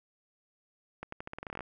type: accelerating click train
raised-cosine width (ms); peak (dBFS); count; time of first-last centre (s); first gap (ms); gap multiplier
0.5; -24; 14; 1.03-1.607; 94; 0.86
effects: none